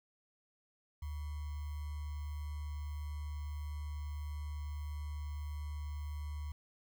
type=tone with sample-and-hold; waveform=sine; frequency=74.2 Hz; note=D2; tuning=18 cents sharp; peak=-38 dBFS; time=1.02-6.52 s; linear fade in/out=5 ms; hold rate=1050 Hz; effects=none